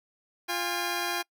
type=tone pair together; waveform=10% pulse; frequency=349.5 / 810 Hz; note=F4 / G#5; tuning=+1 / -43 cents; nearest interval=octave + minor third; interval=1456 cents; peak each=-23 dBFS; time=0.48-1.23 s; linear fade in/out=20 ms; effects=noise-tail reverb RT60 0.1 s tail -26 dB re dry